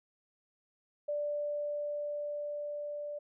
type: tone with level ramp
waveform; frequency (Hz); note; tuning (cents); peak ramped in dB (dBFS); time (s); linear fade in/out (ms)
sine; 587.3; D5; 0; -31 to -37; 1.08-3.19; 10
effects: none